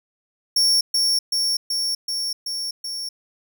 40% pulse tone with echo, 5490 Hz, F8, 31 cents flat, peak -14 dBFS, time 0.56-0.81 s, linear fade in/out 5 ms, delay 380 ms, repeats 6, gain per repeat -2 dB, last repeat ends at 3.09 s, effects none

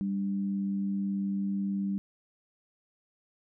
sine tone pair together, 197.2 / 295.5 Hz, G3 / D4, +11 / +11 cents, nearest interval perfect fifth, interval 700 cents, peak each -28 / -40 dBFS, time 0.01-1.98 s, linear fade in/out 0 ms, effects none

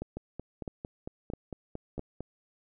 two click trains, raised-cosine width 2 ms, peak -22 / -24 dBFS, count 4 / 10, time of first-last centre 0.02-1.994 / 0.17-2.206 s, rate 1.52 / 4.42 Hz, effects none

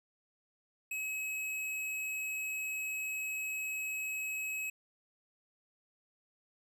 square tone, 2561 Hz, D#7, 49 cents sharp, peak -36 dBFS, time 0.91-4.7 s, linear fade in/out 5 ms, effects none

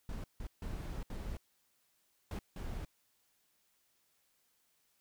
brown noise bursts at uneven times, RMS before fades -41 dBFS, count 6, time 0.09-0.24 / 0.4-0.47 / 0.62-1.03 / 1.1-1.37 / 2.31-2.39 / 2.56-2.85 s, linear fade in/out 2 ms, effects white hiss -75 dBFS RMS until 5 s

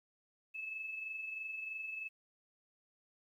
sine tone with amplitude modulation, 2607 Hz, E7, 20 cents flat, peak -38 dBFS, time 0.54-2.09 s, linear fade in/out 20 ms, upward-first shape sine, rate 23.1 Hz, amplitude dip 45%, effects 12-bit

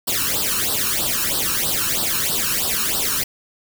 white noise with flanger, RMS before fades -21 dBFS, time 0.07-3.24 s, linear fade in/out 10 ms, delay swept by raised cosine 0.22 to 0.75 ms, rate 3.1 Hz, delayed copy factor +0.85, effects none

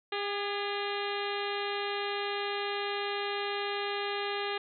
harmonic tone with a mistuned harmonic, 404.3 Hz, G#4, 46 cents flat, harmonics 1 / 2 / 3 / 4 / 5 / 6 / 7 / 8 / 9 / 10, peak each -35 / -38 / -40 / -41 / -42 / -43 / -43 / -44 / -45 / -45 dBFS, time 0.12-4.58 s, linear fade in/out 5 ms, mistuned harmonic 4, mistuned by +53 cents, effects none

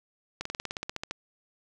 slowing click train, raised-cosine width 0.2 ms, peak -16 dBFS, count 13, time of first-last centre 0.41-1.11 s, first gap 44 ms, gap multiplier 1.05, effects none

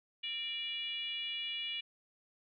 sine tone with frequency modulation, 2886 Hz, F#7, 44 cents flat, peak -36 dBFS, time 0.23-1.81 s, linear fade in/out 10 ms, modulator 533 Hz, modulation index 0.97, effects none

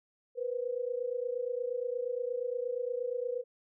sine tone pair together, 480 / 508.5 Hz, B4 / C5, -49 / -50 cents, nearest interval minor second, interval 99 cents, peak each -34 / -35 dBFS, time 0.35-3.44 s, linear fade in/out 50 ms, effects none

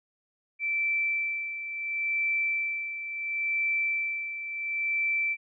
sine tone with tremolo, 2332 Hz, D7, 13 cents flat, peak -24 dBFS, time 0.59-5.37 s, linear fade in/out 50 ms, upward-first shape sine, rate 0.72 Hz, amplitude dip 65%, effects none

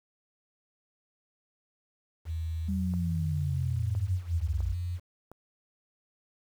sine tone with pitch glide, 81.2 to 88.04 Hz, E2 to F2, -26 to +14 cents, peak -30 dBFS, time 2.25-5 s, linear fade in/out 50 ms, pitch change +140 cents, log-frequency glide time 2.69-2.98 s
sine linear sweep, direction down, 196 to 53.6 Hz, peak -29 dBFS, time 2.68-4.74 s, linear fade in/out 10 ms
clicks, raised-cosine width 1 ms, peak -33 dBFS, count 4, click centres 2.938 / 3.951 / 4.605 / 5.316 s
effects 9-bit

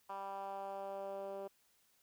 10% pulse tone with band-pass filter sweep, 196.3 Hz, G3, 3 cents sharp, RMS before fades -44 dBFS, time 0.09-1.48 s, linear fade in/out 10 ms, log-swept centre 950 to 490 Hz, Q 2.8, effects white hiss -73 dBFS RMS until 2.02 s

